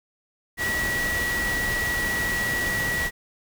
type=tone in noise; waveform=sine; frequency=1930 Hz; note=B6; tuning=40 cents flat; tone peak=-24 dBFS; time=0.57-3.11 s; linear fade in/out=50 ms; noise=pink; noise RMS=-30 dBFS; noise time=0.57-3.11 s; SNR=+3 dB; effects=none